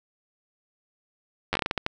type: slowing click train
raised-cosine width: 0.3 ms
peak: -9 dBFS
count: 10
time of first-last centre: 1.53-1.864 s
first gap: 10 ms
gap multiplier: 1.31
effects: none